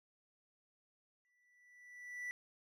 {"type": "tone with exponential growth", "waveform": "triangle", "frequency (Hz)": 1967, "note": "B6", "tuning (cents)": -7, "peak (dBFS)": -37, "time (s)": [1.25, 2.31], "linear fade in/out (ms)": 0, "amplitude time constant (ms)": 230, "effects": []}